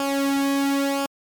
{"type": "tone with flanger", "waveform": "sawtooth", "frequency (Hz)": 277.2, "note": "C#4", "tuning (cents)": 0, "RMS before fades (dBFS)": -22, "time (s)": [0, 1.06], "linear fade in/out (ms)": 2, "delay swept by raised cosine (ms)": [0.5, 2.2], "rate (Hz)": 0.97, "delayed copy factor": -0.7, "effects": ["MP3 96 kbps"]}